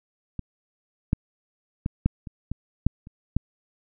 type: clicks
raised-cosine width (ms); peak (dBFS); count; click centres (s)
5; -18 / -8 / -13 / -7 / -24 / -17 / -6 / -30 / -9; 9; 0.393 / 1.131 / 1.861 / 2.06 / 2.272 / 2.516 / 2.866 / 3.071 / 3.366
effects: none